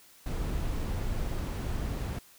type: noise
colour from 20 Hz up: brown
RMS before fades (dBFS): -32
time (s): 0.26-2.19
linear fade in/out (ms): 5
effects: white hiss -57 dBFS RMS until 2.38 s